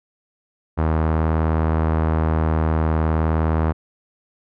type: tone with low-pass filter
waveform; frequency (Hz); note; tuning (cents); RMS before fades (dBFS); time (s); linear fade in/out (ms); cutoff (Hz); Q
sawtooth; 79.5; D#2; +38; -19; 0.77-3.73; 20; 1200; 1.3
effects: none